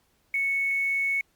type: tone with quantisation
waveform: sine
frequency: 2211 Hz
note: C#7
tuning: 5 cents flat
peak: -23 dBFS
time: 0.34-1.21 s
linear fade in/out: 2 ms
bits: 8
effects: pink hiss -68 dBFS RMS until 1.35 s + Opus 48 kbps